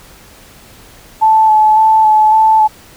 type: tone with vibrato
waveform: sine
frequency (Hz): 869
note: A5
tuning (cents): -22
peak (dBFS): -5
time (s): 1.21-2.68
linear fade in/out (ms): 20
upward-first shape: square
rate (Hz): 1.8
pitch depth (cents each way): 16
effects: pink hiss -40 dBFS RMS until 2.96 s